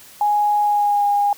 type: tone with pitch glide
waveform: sine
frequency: 830.6 to 815.4 Hz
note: G#5 to G#5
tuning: 0 to -32 cents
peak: -14 dBFS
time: 0.21-1.33 s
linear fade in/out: 2 ms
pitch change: -32 cents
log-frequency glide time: 0.63-1.06 s
effects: white hiss -44 dBFS RMS until 1.37 s